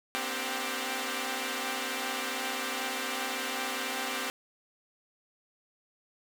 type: tone cluster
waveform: 5% pulse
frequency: 240.1 / 262.2 / 294.5 / 392 / 732 Hz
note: B3 / C4 / D4 / G4 / F#5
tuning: -49 / +4 / +5 / 0 / -19 cents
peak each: -28 / -24 / -31 / -26 / -30 dBFS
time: 0.15-4.3 s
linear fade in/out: 0 ms
effects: none